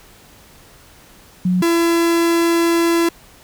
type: tone pair in turn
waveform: sine / 45% pulse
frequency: 181.7 / 336.9 Hz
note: F#3 / E4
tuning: -31 / +38 cents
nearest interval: major seventh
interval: 1069 cents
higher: second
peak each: -13 dBFS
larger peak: neither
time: 1.45-1.62 / 1.62-3.09 s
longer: second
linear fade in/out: 5 ms
effects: pink hiss -46 dBFS RMS until 3.43 s